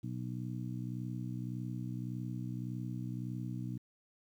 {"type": "harmonic tone", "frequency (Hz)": 61.74, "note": "B1", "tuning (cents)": 0, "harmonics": [2, 3, 4, 5], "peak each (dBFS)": [-39, -43, -45, -47], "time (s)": [0.03, 3.78], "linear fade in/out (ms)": 10, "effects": ["11-bit"]}